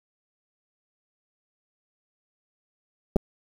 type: clicks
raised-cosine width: 2 ms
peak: -8 dBFS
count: 2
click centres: 3.16 / 3.165 s
effects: 7-bit

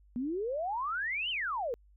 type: exponential two-way sweep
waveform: sine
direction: up then down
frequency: 233.1 to 3136 to 448.9 Hz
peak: -31 dBFS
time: 0.16-1.74 s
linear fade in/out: 0 ms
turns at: 1.3 s
effects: added 50 Hz sine -58 dBFS peak until 1.96 s

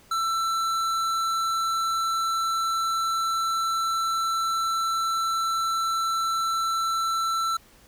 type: tone with tanh clipping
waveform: sine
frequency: 1335 Hz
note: E6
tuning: 22 cents sharp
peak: -25 dBFS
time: 0.11-7.57 s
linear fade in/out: 5 ms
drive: 16 dB
effects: pink hiss -55 dBFS RMS until 7.87 s

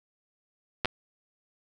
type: clicks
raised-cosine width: 0.3 ms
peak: -10 dBFS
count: 2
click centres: 0.848 / 0.856 s
effects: none

